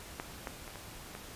clicks, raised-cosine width 0.5 ms, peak -21 / -22 / -30 / -29 / -28 dBFS, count 5, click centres 0.199 / 0.472 / 0.678 / 0.757 / 1.151 s, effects pink hiss -48 dBFS RMS until 1.35 s + resampled to 32000 Hz

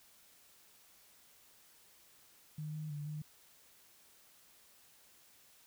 sine tone with pitch steps, 152.7 / 154.3 / 147 / 151.7 Hz, D#3 / D#3 / D3 / D#3, -32 / -14 / +2 / -44 cents, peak -39 dBFS, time 2.58-3.22 s, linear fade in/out 5 ms, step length 160 ms, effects white hiss -64 dBFS RMS until 5.66 s

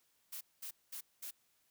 blue noise bursts, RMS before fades -45 dBFS, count 4, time 0.32-1.31 s, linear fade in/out 10 ms, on 90 ms, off 210 ms, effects white hiss -75 dBFS RMS until 1.7 s

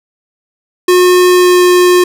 square tone with pitch glide, 361.3 to 358.8 Hz, F#4 to F4, -41 to +47 cents, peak -5 dBFS, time 0.88-2.04 s, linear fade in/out 5 ms, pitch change -12 cents, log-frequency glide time 1.29-1.64 s, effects none

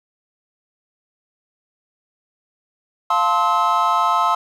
triangle chord, F major seventh, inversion none, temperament equal with one note detuned, 698.5 / 880 / 1046.5 / 1291.4 Hz, F5 / A5 / C6 / E6, 0 / 0 / 0 / -36 cents, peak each -21 / -20 / -17 / -17 dBFS, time 3.1-4.35 s, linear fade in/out 5 ms, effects none

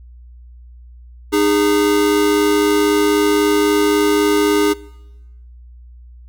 square tone pair together, 306 / 409.8 Hz, D#4 / G#4, -29 / -23 cents, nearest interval perfect fourth, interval 506 cents, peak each -16 dBFS, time 1.32-4.74 s, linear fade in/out 20 ms, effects noise-tail reverb RT60 1.0 s tail -22 dB re dry + added 60 Hz sine -37 dBFS peak until 6.28 s

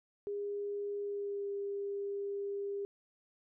sine tone with pitch glide, 406.9 to 401.1 Hz, G#4 to G4, -35 to +40 cents, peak -35 dBFS, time 0.27-2.85 s, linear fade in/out 0 ms, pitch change -25 cents, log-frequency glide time 1-1.5 s, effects none

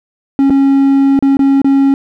triangle tone with dropouts, 274.2 Hz, C#4, 19 cents flat, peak -4 dBFS, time 0.39-1.94 s, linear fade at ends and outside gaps 1 ms, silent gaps 0.498-0.504 / 1.191-1.225 / 1.37-1.392 / 1.617-1.645 s, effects none

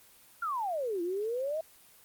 sine exponential two-way sweep, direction down then up, 1427 to 335.3 to 654 Hz, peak -30 dBFS, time 0.42-1.61 s, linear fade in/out 5 ms, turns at 1.02 s, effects white hiss -58 dBFS RMS until 2.04 s + Opus 24 kbps

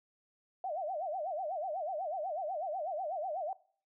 sine tone with vibrato, 680 Hz, F5, 46 cents flat, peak -34 dBFS, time 0.64-3.53 s, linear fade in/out 2 ms, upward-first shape sine, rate 8.1 Hz, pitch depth 240 cents each way, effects noise-tail reverb RT60 0.5 s tail -20 dB re dry

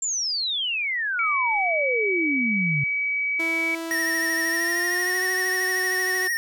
sine exponential sweep, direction down, 7430 to 135.1 Hz, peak -23 dBFS, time 0.02-2.84 s, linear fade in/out 5 ms
sine tone, 2277 Hz, C#7, 46 cents sharp, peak -22 dBFS, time 1.19-3.75 s, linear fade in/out 2 ms
sawtooth tone with pitch glide, 329.6 to 370 Hz, E4 to F#4, 0 to 0 cents, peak -25 dBFS, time 3.39-6.28 s, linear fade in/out 10 ms, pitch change +200 cents, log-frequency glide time 4.45-5.24 s
square tone with vibrato, 1858 Hz, A#6, 6 cents flat, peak -23 dBFS, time 3.91-6.37 s, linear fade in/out 0 ms, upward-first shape triangle, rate 13 Hz, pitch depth 59 cents each way
effects none

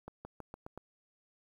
accelerating click train, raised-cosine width 1 ms, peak -30 dBFS, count 6, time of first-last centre 0.08-0.776 s, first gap 170 ms, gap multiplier 0.9, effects 10-bit

